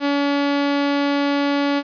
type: tone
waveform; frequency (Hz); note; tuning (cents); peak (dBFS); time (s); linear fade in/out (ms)
sawtooth; 284.1; C#4; +43; -13; 0-1.83; 50
effects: resampled to 11025 Hz + 8-bit